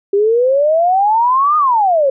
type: exponential two-way sweep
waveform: sine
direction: up then down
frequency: 392 to 1244.5 to 523 Hz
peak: -9 dBFS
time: 0.13-2.1 s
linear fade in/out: 5 ms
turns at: 1.57 s
effects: none